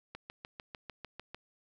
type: click train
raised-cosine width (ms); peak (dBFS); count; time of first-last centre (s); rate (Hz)
0.3; -27; 9; 0.15-1.346; 6.69
effects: none